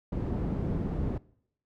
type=low-pass noise; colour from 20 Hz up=white; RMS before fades=-31 dBFS; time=0.12-1.18 s; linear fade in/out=5 ms; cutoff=220 Hz; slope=12 dB/octave; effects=noise-tail reverb RT60 0.7 s tail -23 dB re dry